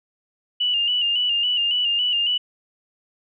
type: tone with vibrato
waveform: sine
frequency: 2884 Hz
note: F#7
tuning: 45 cents flat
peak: -18 dBFS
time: 0.6-2.38 s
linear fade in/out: 10 ms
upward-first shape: square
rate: 3.6 Hz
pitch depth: 44 cents each way
effects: none